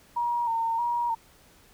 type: tone with vibrato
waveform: sine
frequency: 932.3 Hz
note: A#5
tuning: in tune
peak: -24 dBFS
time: 0.16-1.15 s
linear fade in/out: 10 ms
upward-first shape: square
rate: 1.6 Hz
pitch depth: 37 cents each way
effects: pink hiss -57 dBFS RMS until 1.73 s